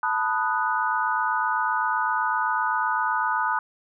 sine chord, B dominant seventh, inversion third, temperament equal, 880 / 987.8 / 1244.5 / 1480 Hz, A5 / B5 / D#6 / F#6, 0 / 0 / 0 / 0 cents, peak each -27 dBFS, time 0.03-3.59 s, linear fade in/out 2 ms, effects none

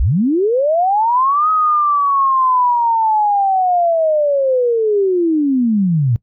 sine linear two-way sweep, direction up then down, 43.65 to 1271 to 109.7 Hz, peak -11 dBFS, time 0-6.16 s, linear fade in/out 0 ms, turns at 1.5 s, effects noise-tail reverb RT60 0.1 s tail -21 dB re dry

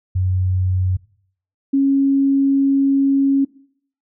sine tone pair in turn, 92.5 / 274.6 Hz, F#2 / C#4, 0 / -16 cents, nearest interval octave + perfect fifth, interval 1884 cents, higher second, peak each -15 / -12 dBFS, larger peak second, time 0.15-0.97 / 1.73-3.45 s, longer second, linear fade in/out 10 ms, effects noise-tail reverb RT60 0.6 s tail -21 dB re dry

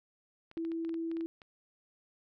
clicks, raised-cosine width 0.3 ms, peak -36 dBFS, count 11, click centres 0.514 / 0.576 / 0.65 / 0.718 / 0.849 / 0.893 / 0.942 / 1.115 / 1.169 / 1.209 / 1.418 s
sine tone, 329.6 Hz, E4, in tune, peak -33 dBFS, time 0.57-1.26 s, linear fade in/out 0 ms
effects none

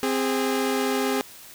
sawtooth tone pair together, 261.6 / 410 Hz, C4 / G#4, 0 / -22 cents, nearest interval minor sixth, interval 778 cents, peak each -21 dBFS, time 0.03-1.21 s, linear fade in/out 0 ms, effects white hiss -45 dBFS RMS until 1.54 s

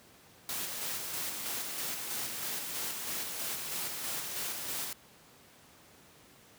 white noise with tremolo, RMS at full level -36 dBFS, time 0.49-4.93 s, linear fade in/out 2 ms, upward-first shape square, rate 3.1 Hz, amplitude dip 30%, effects pink hiss -58 dBFS RMS until 6.58 s + high-pass 100 Hz 12 dB/octave

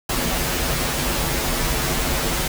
pink noise with comb filter, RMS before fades -22 dBFS, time 0.09-2.48 s, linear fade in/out 5 ms, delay 10 ms, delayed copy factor -0.9, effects none

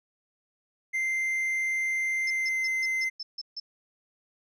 triangle tone with pitch glide, 2086 to 2070 Hz, C7 to C7, -6 to -19 cents, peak -24 dBFS, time 0.93-3.1 s, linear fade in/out 20 ms, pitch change -13 cents, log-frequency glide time 2.31-2.62 s
sine tone bursts, 5274 Hz, E8, in tune, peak -33 dBFS, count 8, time 2.27-3.6 s, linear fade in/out 5 ms, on 35 ms, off 150 ms
effects none

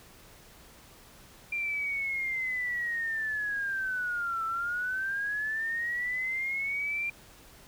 sine linear two-way sweep, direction down then up, 2384 to 1323 to 2384 Hz, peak -29 dBFS, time 1.52-7.1 s, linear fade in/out 5 ms, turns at 4.45 s, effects pink hiss -54 dBFS RMS until 7.67 s

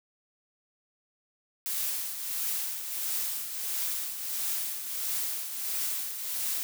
blue noise with tremolo, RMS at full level -30 dBFS, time 1.66-6.63 s, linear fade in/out 0 ms, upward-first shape triangle, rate 1.5 Hz, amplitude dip 60%, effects none

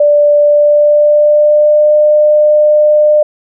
sine tone with pitch glide, 587.3 to 601.7 Hz, D5 to D5, 0 to +42 cents, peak -4 dBFS, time 0-3.23 s, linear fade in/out 5 ms, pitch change +42 cents, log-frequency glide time 0.38-1.91 s, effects none

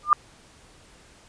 sine tone with exponential growth, 1202 Hz, D6, 40 cents sharp, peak -8 dBFS, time 0.03-0.13 s, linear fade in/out 1 ms, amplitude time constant 20 ms, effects pink hiss -53 dBFS RMS until 1.28 s + resampled to 22050 Hz

